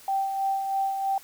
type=tone with tremolo; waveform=sine; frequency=780 Hz; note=G5; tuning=9 cents flat; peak=-22 dBFS; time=0.08-1.18 s; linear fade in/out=2 ms; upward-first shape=sine; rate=3.1 Hz; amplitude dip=45%; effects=white hiss -50 dBFS RMS until 1.23 s